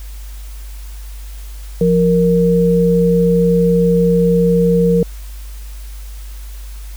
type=tone pair together; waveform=sine; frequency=174.63 / 466.2 Hz; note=F3 / A#4; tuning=0 / 0 cents; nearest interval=octave + perfect fourth; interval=1700 cents; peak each=-12 dBFS; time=1.81-5.03 s; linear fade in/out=2 ms; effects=added 50 Hz sine -27 dBFS peak until 6.96 s + white hiss -42 dBFS RMS until 6.96 s